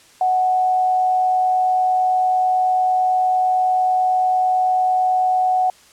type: tone with frequency modulation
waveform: sine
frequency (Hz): 740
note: F#5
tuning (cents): 0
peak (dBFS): -14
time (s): 0.21-5.7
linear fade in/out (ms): 2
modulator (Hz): 109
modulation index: 0.21
effects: white hiss -49 dBFS RMS until 5.92 s + low-pass 9000 Hz 12 dB/octave